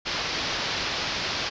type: low-pass noise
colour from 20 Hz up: white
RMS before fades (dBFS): -29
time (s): 0.05-1.5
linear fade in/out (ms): 20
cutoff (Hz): 5400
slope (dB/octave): 48
effects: resampled to 16000 Hz